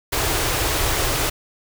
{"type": "band-stop noise", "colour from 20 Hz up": "pink", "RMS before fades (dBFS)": -21, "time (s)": [0.12, 1.3], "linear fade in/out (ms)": 10, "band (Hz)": [140, 280], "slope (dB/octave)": 48, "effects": []}